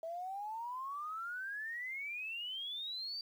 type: exponential sweep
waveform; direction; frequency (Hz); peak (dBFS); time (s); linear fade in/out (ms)
sine; up; 645 to 4699; -39; 0.03-3.21; 2
effects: 11-bit